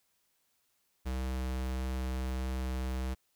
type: tone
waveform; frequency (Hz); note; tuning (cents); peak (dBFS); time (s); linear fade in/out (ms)
square; 64.4; C2; -27; -33; 1.05-3.15; 20
effects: white hiss -75 dBFS RMS until 3.35 s